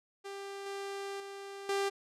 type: tone with level steps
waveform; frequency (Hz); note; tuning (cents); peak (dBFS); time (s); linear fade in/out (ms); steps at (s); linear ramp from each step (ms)
sawtooth; 396; G4; +18; -37 / -34 / -39 / -26; 0.24-1.9; 20; 0.66 / 1.2 / 1.69; 2
effects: low-pass 9000 Hz 12 dB/octave